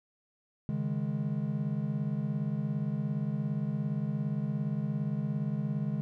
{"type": "chord", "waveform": "triangle", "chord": "C# suspended second", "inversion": "none", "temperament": "just", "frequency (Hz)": [138.59, 155.92, 207.9], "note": ["C#3", "D#3", "G#3"], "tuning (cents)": [0, 4, 2], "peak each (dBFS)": -32, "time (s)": [0.69, 6.01], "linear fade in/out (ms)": 0, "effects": []}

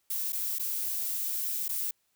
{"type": "noise with dropouts", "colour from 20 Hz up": "violet", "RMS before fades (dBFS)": -32, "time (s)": [0.1, 1.91], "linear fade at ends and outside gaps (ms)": 5, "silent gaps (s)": [[0.323, 0.329], [0.586, 0.595], [1.682, 1.691]], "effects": ["white hiss -74 dBFS RMS until 2.15 s"]}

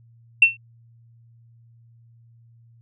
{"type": "tone with exponential decay", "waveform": "sine", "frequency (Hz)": 2700, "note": "E7", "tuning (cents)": 41, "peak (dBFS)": -5, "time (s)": [0.42, 0.57], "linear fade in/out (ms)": 5, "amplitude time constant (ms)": 31, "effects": ["tanh soft clip ceiling -1 dBFS", "added 116 Hz sine -50 dBFS peak until 2.81 s"]}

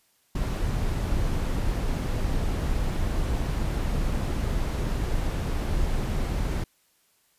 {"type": "noise", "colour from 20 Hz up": "brown", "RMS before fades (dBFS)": -26, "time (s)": [0.35, 6.64], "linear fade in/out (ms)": 5, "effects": ["white hiss -66 dBFS RMS until 7.38 s", "resampled to 32000 Hz"]}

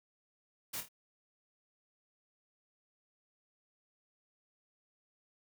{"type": "noise with echo", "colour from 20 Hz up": "white", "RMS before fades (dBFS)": -40, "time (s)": [0.73, 0.81], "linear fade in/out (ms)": 10, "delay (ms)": 26, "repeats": 3, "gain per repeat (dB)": -7, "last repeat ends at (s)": 0.888, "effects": []}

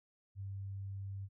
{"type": "tone", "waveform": "sine", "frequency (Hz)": 98, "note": "G2", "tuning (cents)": 0, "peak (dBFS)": -40, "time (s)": [0.35, 1.29], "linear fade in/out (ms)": 50, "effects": []}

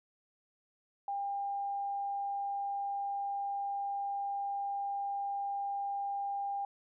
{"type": "tone", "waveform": "sine", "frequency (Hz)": 800, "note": "G5", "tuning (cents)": 35, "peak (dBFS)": -33, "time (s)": [1.08, 6.65], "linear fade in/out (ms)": 2, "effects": []}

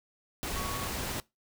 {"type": "tone in noise", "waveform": "sine", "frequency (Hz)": 1116, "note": "C#6", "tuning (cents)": 11, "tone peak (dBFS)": -38, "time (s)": [0.56, 0.87], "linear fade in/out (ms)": 0, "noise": "pink", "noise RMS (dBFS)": -35, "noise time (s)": [0.43, 1.2], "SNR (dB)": -6, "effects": ["noise-tail reverb RT60 0.2 s tail -21 dB re dry"]}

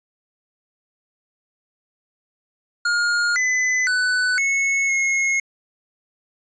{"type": "tone with pitch steps", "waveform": "square", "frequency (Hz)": [1421, 2012, 1495, 2194, 2164], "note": ["F6", "B6", "F#6", "C#7", "C#7"], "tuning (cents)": [30, 32, 17, -18, -42], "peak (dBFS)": -18, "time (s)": [2.85, 5.4], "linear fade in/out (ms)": 5, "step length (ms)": 510, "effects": ["resampled to 16000 Hz"]}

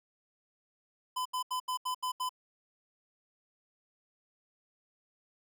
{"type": "tone bursts", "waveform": "square", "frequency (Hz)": 1011, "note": "B5", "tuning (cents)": 40, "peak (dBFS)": -32, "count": 7, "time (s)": [1.16, 2.293], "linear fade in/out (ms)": 10, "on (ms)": 95, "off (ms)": 78, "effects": []}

